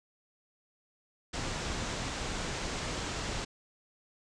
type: low-pass noise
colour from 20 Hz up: pink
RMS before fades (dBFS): -36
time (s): 1.33-3.45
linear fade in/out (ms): 10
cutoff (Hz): 8000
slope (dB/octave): 48
effects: none